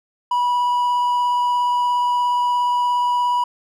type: tone with vibrato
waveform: triangle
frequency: 977 Hz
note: B5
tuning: 19 cents flat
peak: -14 dBFS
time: 0.31-3.44 s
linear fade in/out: 5 ms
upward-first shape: triangle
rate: 17 Hz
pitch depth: 9 cents each way
effects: none